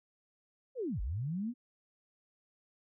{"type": "linear two-way sweep", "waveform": "sine", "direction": "down then up", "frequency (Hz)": [547, 41.61, 252.5], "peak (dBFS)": -33, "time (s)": [0.75, 1.54], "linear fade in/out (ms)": 50, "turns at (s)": 1.01, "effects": []}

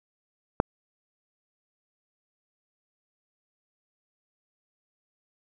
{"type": "click", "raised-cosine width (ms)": 1, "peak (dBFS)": -5, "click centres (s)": 0.601, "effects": []}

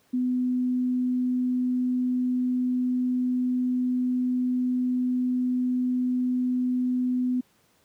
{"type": "tone", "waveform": "sine", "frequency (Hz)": 250.9, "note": "B3", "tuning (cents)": 28, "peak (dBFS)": -22, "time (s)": [0.13, 7.41], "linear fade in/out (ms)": 10, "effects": ["pink hiss -64 dBFS RMS until 7.84 s", "high-pass 100 Hz 12 dB/octave"]}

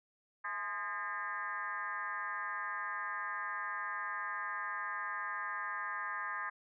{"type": "tone with frequency modulation", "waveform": "sine", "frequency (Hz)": 1423, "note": "F6", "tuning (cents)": 32, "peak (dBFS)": -36, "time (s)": [0.44, 6.5], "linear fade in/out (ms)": 10, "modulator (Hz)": 192, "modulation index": 2.4, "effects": []}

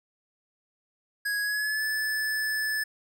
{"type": "tone with pitch glide", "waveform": "square", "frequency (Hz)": [1661.2, 1736.8], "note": ["G#6", "A6"], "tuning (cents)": [0, -23], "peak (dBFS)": -27, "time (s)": [1.25, 2.84], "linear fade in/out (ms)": 10, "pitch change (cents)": 77, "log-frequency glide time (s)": [1.41, 1.83], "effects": []}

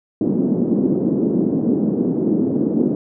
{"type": "band-pass noise", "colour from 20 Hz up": "white", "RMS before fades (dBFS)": -18, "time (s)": [0.21, 2.95], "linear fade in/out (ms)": 2, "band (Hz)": [190, 320], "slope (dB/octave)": 24, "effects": []}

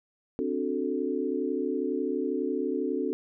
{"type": "chord", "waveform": "sine", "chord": "D dominant seventh", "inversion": "third", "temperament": "equal", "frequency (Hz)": [261.6, 293.7, 370, 440], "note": ["C4", "D4", "F#4", "A4"], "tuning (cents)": [0, 0, 0, 0], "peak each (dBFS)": -32, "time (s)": [0.39, 3.13], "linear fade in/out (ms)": 0, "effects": []}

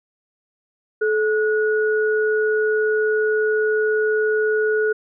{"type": "tone pair together", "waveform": "sine", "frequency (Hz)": [431.4, 1458.2], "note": ["A4", "F#6"], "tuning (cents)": [-34, -26], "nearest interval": "octave + major sixth", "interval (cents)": 2108, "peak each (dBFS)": [-17, -23], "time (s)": [1.01, 4.93], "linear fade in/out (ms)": 10, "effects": []}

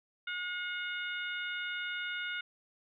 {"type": "harmonic tone", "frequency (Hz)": 720, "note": "F#5", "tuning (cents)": -47, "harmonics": [2, 3, 4, 5], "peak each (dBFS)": [-37, -41, -43, -45], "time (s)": [0.27, 2.41], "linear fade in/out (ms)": 5, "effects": []}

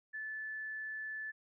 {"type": "tone", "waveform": "sine", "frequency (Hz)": 1742, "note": "A6", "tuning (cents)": -18, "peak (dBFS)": -39, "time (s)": [0.13, 1.32], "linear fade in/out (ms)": 20, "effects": []}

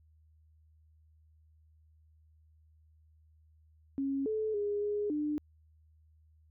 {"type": "tone with pitch steps", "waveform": "sine", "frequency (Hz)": [274, 434, 410.8, 414.4, 298.6], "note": ["C#4", "A4", "G#4", "G#4", "D4"], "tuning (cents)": [-20, -24, -19, -4, 29], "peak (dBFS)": -30, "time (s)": [3.98, 5.38], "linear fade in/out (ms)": 0, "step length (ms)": 280, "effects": ["added 78 Hz sine -61 dBFS peak until 6.5 s"]}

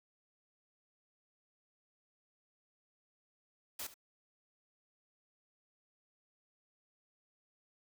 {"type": "noise with echo", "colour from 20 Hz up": "white", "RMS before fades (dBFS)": -42, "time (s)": [3.79, 3.87], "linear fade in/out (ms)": 5, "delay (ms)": 72, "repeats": 1, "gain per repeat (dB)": -15, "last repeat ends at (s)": 3.942, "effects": []}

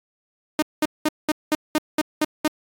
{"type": "tone bursts", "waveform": "sawtooth", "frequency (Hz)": 306.2, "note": "D#4", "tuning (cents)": -28, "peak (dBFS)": -13, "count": 9, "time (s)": [0.59, 2.478], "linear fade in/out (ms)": 2, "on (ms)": 32, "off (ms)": 200, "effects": ["AAC 64 kbps"]}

